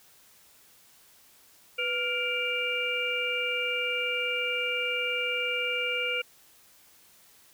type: harmonic tone with a mistuned harmonic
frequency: 468.3 Hz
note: A#4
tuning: 8 cents sharp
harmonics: 1 / 3 / 5 / 6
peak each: -34 / -35 / -30 / -32 dBFS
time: 1.78-6.22 s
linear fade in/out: 10 ms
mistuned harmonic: 1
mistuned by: +100 cents
effects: white hiss -58 dBFS RMS until 7.53 s